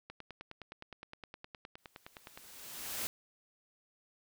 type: click train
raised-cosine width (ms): 0.3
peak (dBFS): -30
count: 23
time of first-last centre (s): 0.1-2.375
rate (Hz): 9.67
type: noise with exponential growth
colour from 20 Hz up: white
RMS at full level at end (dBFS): -36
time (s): 1.78-3.07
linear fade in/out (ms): 0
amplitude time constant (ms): 280
effects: none